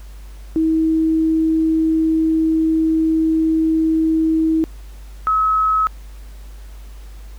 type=tone pair in turn; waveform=sine; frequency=320.2 / 1285.2 Hz; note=D#4 / E6; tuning=+50 / -44 cents; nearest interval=2 octaves; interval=2406 cents; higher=second; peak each=-13 dBFS; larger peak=neither; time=0.56-4.64 / 5.27-5.87 s; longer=first; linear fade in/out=0 ms; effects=added 50 Hz sine -33 dBFS peak until 7.38 s + pink hiss -49 dBFS RMS until 7.38 s